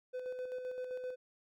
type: tone with tremolo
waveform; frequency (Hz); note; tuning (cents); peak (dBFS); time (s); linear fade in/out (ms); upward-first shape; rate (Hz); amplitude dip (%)
triangle; 505; B4; +39; -35; 0.13-1.16; 20; square; 7.7; 40
effects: none